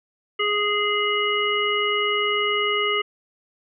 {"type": "harmonic tone", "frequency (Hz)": 415.3, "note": "G#4", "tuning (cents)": 0, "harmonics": [1, 3, 5, 7], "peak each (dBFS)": [-25, -25, -25, -25], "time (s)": [0.39, 3.02], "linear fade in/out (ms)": 10, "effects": []}